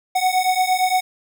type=beating tone pair; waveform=square; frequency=737 / 745.7 Hz; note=F#5 / F#5; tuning=-7 / +13 cents; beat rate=8.7 Hz; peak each=-20 dBFS; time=0.15-1.01 s; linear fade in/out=10 ms; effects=none